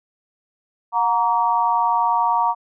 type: tone with amplitude modulation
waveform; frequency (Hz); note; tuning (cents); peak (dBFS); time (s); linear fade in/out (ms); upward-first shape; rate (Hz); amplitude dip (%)
sine; 935; A#5; +5; -11; 0.92-2.55; 50; sine; 211; 100
effects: none